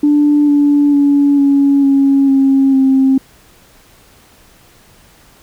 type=tone with pitch steps; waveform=sine; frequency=293.7 / 289 / 284.4 / 279.8 / 275.3 / 270.9 / 266.5 Hz; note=D4 / D4 / C#4 / C#4 / C#4 / C#4 / C4; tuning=0 / -28 / +45 / +16 / -12 / -40 / +32 cents; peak=-6 dBFS; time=0.03-3.18 s; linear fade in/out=5 ms; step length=450 ms; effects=tanh soft clip ceiling -2 dBFS + pink hiss -46 dBFS RMS until 5.42 s